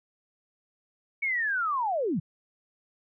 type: linear sweep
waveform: sine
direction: down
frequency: 2247 to 130.81 Hz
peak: -25 dBFS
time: 1.22-2.2 s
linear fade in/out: 10 ms
effects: none